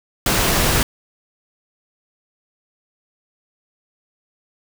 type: noise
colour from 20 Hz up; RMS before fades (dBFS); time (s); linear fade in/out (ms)
pink; -17; 0.26-0.83; 2
effects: none